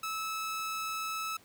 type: tone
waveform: sawtooth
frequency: 1303 Hz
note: E6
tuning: 20 cents flat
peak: -30 dBFS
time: 0.03-1.37 s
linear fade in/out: 5 ms
effects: pink hiss -60 dBFS RMS until 1.44 s + high-pass 100 Hz 12 dB/octave